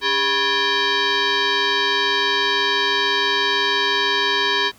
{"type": "tone with frequency modulation", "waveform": "sine", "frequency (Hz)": 1093, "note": "C#6", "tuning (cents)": -25, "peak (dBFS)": -16, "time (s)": [0.01, 4.72], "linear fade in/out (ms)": 50, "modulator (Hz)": 690, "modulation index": 4.9, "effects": ["pink hiss -50 dBFS RMS until 4.78 s"]}